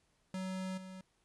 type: tone with level steps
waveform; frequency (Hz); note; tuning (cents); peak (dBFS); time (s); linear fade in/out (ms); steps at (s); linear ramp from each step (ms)
square; 187.5; F#3; +23; -38 / -47; 0.34-1.01; 2; 0.77; 10
effects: pink hiss -75 dBFS RMS until 1.24 s + resampled to 24000 Hz